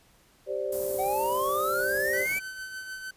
sine chord, G suspended fourth, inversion none, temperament equal, 392 / 523.3 / 587.3 Hz, G4 / C5 / D5, 0 / 0 / 0 cents, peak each -33 / -32 / -32 dBFS, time 0.46-2.27 s, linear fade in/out 50 ms
white band-stop noise, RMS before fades -35 dBFS, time 0.72-2.39 s, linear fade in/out 5 ms, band 600 to 11000 Hz, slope 12 dB/octave
triangle exponential sweep, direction up, 740 to 2362 Hz, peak -25 dBFS, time 0.98-2.4 s, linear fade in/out 20 ms
45% pulse tone with tremolo, 1527 Hz, G6, 46 cents flat, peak -34 dBFS, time 2.13-3.11 s, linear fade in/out 5 ms, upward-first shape triangle, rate 6.6 Hz, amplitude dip 50%
effects pink hiss -61 dBFS RMS until 3.16 s + resampled to 32000 Hz

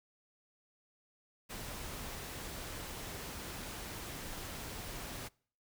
pink noise, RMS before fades -44 dBFS, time 1.49-5.29 s, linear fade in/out 20 ms, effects noise-tail reverb RT60 0.5 s tail -25 dB re dry

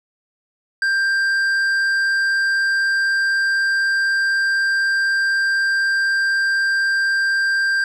sine tone with tanh clipping, 1584 Hz, G6, 18 cents sharp, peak -17 dBFS, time 0.82-7.84 s, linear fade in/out 2 ms, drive 8 dB, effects none

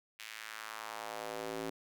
square tone with high-pass filter sweep, 54.9 Hz, A1, 3 cents flat, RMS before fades -43 dBFS, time 0.19-1.7 s, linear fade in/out 5 ms, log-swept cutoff 2400 to 310 Hz, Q 1.6, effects none

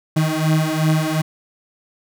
35% pulse beating tone pair, 155.56 / 158.26 Hz, D#3 / D#3, 0 / +30 cents, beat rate 2.7 Hz, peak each -17 dBFS, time 0.16-1.22 s, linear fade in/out 10 ms, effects none

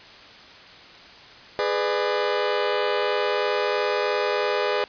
sawtooth chord, G# diminished, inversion none, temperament just, 415.3 / 498.4 / 598 Hz, G#4 / B4 / D5, 0 / +16 / +31 cents, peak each -21 / -22 / -23 dBFS, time 1.59-4.84 s, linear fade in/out 0 ms, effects white hiss -45 dBFS RMS until 4.88 s + resampled to 11025 Hz

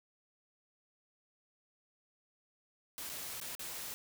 white noise with dropouts, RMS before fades -43 dBFS, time 2.98-3.94 s, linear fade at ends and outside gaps 0 ms, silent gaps 3.093-3.098 / 3.401-3.414 / 3.551-3.594 s, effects none

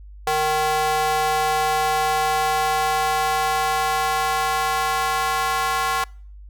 square tone with high-pass filter sweep, 154.1 Hz, D#3, 16 cents flat, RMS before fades -21 dBFS, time 0.27-6.04 s, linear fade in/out 2 ms, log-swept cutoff 660 to 990 Hz, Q 2.4, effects noise-tail reverb RT60 0.5 s tail -26 dB re dry + added 50 Hz sine -38 dBFS peak until 6.49 s

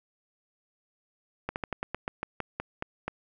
slowing click train, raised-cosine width 0.5 ms, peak -16 dBFS, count 12, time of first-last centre 1.49-3.08 s, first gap 69 ms, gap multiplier 1.14, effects none

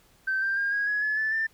sine tone with pitch steps, 1548 / 1579.6 / 1611.9 / 1644.8 / 1678.4 / 1712.7 / 1747.6 / 1783.3 Hz, G6 / G6 / G6 / G#6 / G#6 / A6 / A6 / A6, -22 / +13 / +48 / -17 / +18 / -47 / -12 / +23 cents, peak -23 dBFS, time 0.27-1.47 s, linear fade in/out 10 ms, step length 150 ms, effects tanh soft clip ceiling -19 dBFS + pink hiss -61 dBFS RMS until 1.53 s

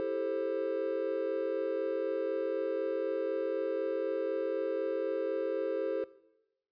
triangle chord, A minor seventh, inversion second, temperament just, 330 / 396 / 440 / 528 Hz, E4 / G4 / A4 / C5, +2 / +18 / 0 / +16 cents, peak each -38 / -35 / -34 / -33 dBFS, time 0-6.04 s, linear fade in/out 0 ms, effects noise-tail reverb RT60 0.9 s tail -19 dB re dry + resampled to 11025 Hz

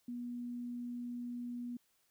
sine tone, 242.2 Hz, B3, 34 cents flat, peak -39 dBFS, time 0.08-1.77 s, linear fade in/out 5 ms, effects white hiss -75 dBFS RMS until 2.1 s

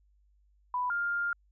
sine tone pair in turn, 992 / 1402.9 Hz, B5 / F6, +7 / +7 cents, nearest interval tritone, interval 600 cents, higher second, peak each -28 dBFS, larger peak neither, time 0.74-0.9 / 0.9-1.33 s, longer second, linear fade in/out 2 ms, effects added 50 Hz sine -63 dBFS peak until 1.51 s

